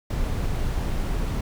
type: noise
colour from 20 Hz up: brown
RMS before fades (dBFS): -25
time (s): 0.1-1.41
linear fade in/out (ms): 5
effects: none

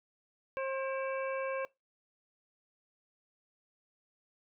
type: harmonic tone with a mistuned harmonic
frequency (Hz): 534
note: C5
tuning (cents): +35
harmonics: 1 / 2 / 3 / 4 / 5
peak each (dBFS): -34 / -40 / -44 / -46 / -48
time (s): 0.57-1.65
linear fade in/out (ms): 0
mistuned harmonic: 4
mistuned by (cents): +130
effects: noise-tail reverb RT60 0.2 s tail -22 dB re dry

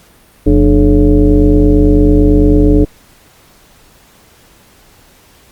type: tone with frequency modulation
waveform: sine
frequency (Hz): 169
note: E3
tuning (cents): +43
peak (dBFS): -4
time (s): 0.46-2.85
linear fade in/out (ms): 10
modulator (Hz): 129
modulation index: 2
effects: pink hiss -45 dBFS RMS until 5.51 s + Opus 48 kbps

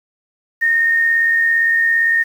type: tone with amplitude modulation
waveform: sine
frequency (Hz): 1839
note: A#6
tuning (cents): -24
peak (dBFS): -10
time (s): 0.61-2.24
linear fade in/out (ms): 20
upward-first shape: sine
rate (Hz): 77.6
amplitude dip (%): 35
effects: 7-bit

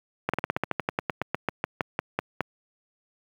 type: slowing click train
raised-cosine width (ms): 0.5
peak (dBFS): -9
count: 20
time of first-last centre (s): 0.29-2.407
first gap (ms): 46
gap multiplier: 1.09
effects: high-pass 100 Hz 12 dB/octave + 8-bit

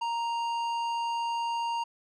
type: tone with tanh clipping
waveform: sine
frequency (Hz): 932.3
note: A#5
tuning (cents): 0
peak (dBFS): -30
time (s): 0.01-1.84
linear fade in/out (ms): 10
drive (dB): 12
effects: none

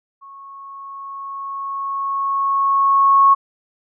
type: tone with level ramp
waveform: sine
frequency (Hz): 1100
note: C#6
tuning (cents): -14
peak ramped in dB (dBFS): -37 to -7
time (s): 0.21-3.35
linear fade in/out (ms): 20
effects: none

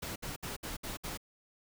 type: noise bursts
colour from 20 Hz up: pink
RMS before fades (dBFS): -40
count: 6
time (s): 0.02-1.175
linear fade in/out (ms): 10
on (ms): 140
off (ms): 63
effects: none

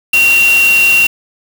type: tone in noise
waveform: sine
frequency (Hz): 2750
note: F7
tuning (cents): -27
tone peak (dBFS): -6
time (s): 0.13-1.07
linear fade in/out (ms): 5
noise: white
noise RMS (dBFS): -19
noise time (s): 0.13-1.07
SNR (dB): +10
effects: none

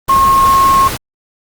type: tone in noise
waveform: sine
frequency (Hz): 1080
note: C#6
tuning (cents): -45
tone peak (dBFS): -6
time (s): 0.09-0.88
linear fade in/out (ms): 5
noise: pink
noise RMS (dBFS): -20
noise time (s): 0.08-0.97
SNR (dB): +11
effects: Opus 24 kbps

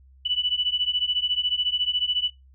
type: beating tone pair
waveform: sine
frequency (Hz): 2960 / 2974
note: F#7 / F#7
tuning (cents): 0 / +8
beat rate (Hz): 14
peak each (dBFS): -25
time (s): 0.25-2.3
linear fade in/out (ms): 10
effects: noise-tail reverb RT60 0.2 s tail -21 dB re dry + added 66 Hz sine -50 dBFS peak until 2.54 s

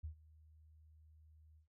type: tone with ADSR envelope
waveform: sine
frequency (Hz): 77.78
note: D#2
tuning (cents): 0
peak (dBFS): -40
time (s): 0.03-1.68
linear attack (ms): 15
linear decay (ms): 100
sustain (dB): -21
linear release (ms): 110
effects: none

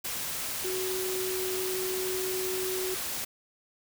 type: tone in noise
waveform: sine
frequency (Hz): 372.8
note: F#4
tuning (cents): +13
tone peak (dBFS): -31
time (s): 0.64-2.95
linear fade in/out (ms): 10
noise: white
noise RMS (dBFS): -34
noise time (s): 0.04-3.25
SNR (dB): 0
effects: none

